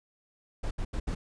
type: noise bursts at uneven times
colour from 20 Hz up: brown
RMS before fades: -31 dBFS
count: 4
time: 0.63-0.71 / 0.78-0.85 / 0.93-1 / 1.07-1.15 s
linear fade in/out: 10 ms
effects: resampled to 22050 Hz